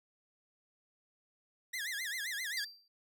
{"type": "tone with vibrato", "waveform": "sawtooth", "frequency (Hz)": 1842, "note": "A#6", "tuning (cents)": -21, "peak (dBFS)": -33, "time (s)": [1.73, 2.65], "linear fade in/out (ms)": 10, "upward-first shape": "sine", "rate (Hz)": 7.6, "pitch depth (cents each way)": 220}
{"type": "tone with exponential decay", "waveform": "triangle", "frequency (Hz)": 4699, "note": "D8", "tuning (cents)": 0, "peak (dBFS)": -32, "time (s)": [2.57, 2.88], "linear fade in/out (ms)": 2, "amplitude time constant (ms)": 67}
{"effects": []}